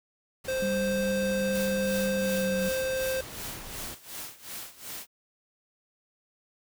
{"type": "noise", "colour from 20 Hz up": "pink", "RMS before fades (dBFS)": -42, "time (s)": [0.44, 3.95], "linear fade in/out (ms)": 10}
{"type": "tone", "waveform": "square", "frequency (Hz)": 523.3, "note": "C5", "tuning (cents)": 0, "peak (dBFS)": -28, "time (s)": [0.48, 3.21], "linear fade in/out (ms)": 5}
{"type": "tone with pitch glide", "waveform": "sine", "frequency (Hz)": [196.7, 190.33], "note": ["G3", "F#3"], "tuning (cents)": [6, 49], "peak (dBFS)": -29, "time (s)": [0.62, 2.69], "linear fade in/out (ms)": 5, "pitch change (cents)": -57, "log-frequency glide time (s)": [2.17, 2.56]}
{"type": "noise with tremolo", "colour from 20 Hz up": "white", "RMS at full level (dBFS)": -38, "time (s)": [1.51, 5.07], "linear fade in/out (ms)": 50, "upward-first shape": "sine", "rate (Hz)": 2.7, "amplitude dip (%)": 85}
{"effects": []}